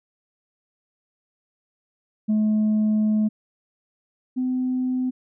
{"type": "tone pair in turn", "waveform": "sine", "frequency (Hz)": [214.3, 254.8], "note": ["A3", "C4"], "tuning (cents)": [-45, -46], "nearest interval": "minor third", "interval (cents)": 299, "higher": "second", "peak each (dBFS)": [-15, -20], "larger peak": "first", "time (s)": [[2.28, 3.29], [4.36, 5.11]], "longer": "first", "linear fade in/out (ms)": 20, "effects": ["tanh soft clip ceiling -16 dBFS"]}